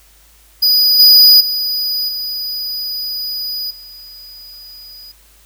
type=tone with level steps; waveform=square; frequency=4938 Hz; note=D#8; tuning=14 cents flat; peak=-9 / -4 / -16 / -20 / -34 dBFS; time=0.62-5.12 s; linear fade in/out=10 ms; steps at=0.99 / 1.4 / 2.08 / 3.7 s; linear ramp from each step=10 ms; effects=added 52 Hz sine -49 dBFS peak until 5.45 s + white hiss -49 dBFS RMS until 5.45 s